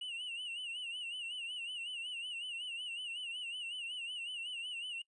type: tone with vibrato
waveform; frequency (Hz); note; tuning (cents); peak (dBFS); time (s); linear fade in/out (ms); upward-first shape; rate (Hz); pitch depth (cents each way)
triangle; 2859; F7; +40; -38; 0.01-5.02; 5; sine; 5.4; 100
effects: noise-tail reverb RT60 0.1 s tail -24 dB re dry + resampled to 24000 Hz